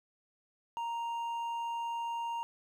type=tone with hard clipping; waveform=triangle; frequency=932.3 Hz; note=A#5; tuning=in tune; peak=-35 dBFS; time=0.77-2.43 s; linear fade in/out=0 ms; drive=8 dB; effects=none